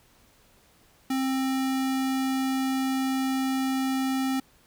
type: tone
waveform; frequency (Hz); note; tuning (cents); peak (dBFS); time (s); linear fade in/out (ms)
square; 264.5; C4; +19; -25; 1.1-4.4; 5
effects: pink hiss -60 dBFS RMS until 4.66 s